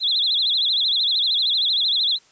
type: tone with vibrato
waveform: sine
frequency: 3700 Hz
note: A#7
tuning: 14 cents flat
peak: -17 dBFS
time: 0-2.19 s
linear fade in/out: 50 ms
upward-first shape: sine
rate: 13 Hz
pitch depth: 200 cents each way
effects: white hiss -55 dBFS RMS until 2.31 s + resampled to 16000 Hz